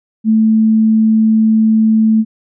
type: tone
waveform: sine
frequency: 220 Hz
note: A3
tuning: in tune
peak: -7 dBFS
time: 0.24-2.25 s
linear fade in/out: 50 ms
effects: none